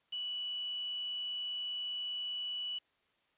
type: tone with quantisation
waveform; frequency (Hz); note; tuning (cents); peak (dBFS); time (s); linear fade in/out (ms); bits
sine; 2955; F#7; -3; -36; 0.12-2.79; 10; 8
effects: white hiss -74 dBFS RMS until 3.37 s + resampled to 8000 Hz